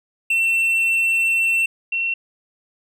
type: tone pair in turn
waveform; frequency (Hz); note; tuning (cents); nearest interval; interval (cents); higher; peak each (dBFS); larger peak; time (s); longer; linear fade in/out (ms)
triangle / sine; 2697 / 2717; E7 / F7; +39 / -48; unison; 13; second; -14 / -19; first; 0.3-1.66 / 1.92-2.14; first; 5
effects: none